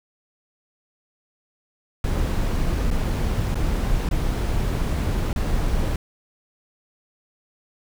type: noise with dropouts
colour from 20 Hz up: brown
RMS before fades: -22 dBFS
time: 2.04-5.96 s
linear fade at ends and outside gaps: 2 ms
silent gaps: 2.904-2.911 / 3.545-3.554 / 4.089-4.111 / 5.33-5.36 s
effects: none